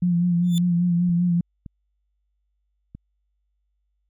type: tone with vibrato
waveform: sine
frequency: 174.61 Hz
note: F3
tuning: in tune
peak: -17 dBFS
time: 0.02-1.41 s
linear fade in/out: 5 ms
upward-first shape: sine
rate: 5.1 Hz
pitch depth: 37 cents each way
type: tone with exponential growth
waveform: sawtooth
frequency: 3527 Hz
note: A7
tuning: 3 cents sharp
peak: -24 dBFS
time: 0.43-0.58 s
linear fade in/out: 0 ms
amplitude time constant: 32 ms
type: clicks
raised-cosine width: 5 ms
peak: -25 dBFS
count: 3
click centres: 1.094 / 1.662 / 2.95 s
effects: added 50 Hz sine -69 dBFS peak until 4.09 s